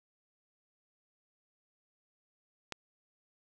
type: click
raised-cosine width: 0.2 ms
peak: -20 dBFS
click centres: 2.723 s
effects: none